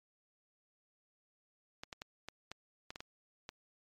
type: clicks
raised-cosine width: 0.2 ms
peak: -26 dBFS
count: 9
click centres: 1.835 / 1.928 / 2.019 / 2.286 / 2.516 / 2.905 / 2.959 / 3.005 / 3.491 s
effects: MP3 64 kbps